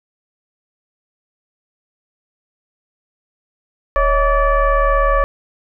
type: tone with frequency modulation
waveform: sine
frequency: 555 Hz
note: C#5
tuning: 2 cents sharp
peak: -11 dBFS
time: 3.96-5.24 s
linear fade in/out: 0 ms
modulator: 593 Hz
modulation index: 1.5
effects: none